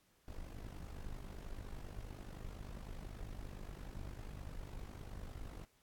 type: noise with amplitude modulation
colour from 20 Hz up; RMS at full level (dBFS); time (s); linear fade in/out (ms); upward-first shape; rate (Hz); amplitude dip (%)
brown; -44; 0.28-5.65; 0; sine; 49.9; 75
effects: pink hiss -73 dBFS RMS until 5.82 s + AAC 64 kbps